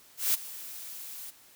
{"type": "noise with ADSR envelope", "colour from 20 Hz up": "blue", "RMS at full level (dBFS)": -24, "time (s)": [0.17, 1.31], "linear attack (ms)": 170, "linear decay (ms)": 18, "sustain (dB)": -18, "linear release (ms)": 16, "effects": ["white hiss -57 dBFS RMS until 1.55 s"]}